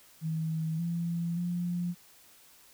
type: tone with pitch steps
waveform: sine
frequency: 160 / 169.8 / 175.4 Hz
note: D#3 / F3 / F3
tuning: +49 / -48 / +8 cents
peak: -29 dBFS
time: 0.21-1.95 s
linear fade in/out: 50 ms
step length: 580 ms
effects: white hiss -58 dBFS RMS until 2.73 s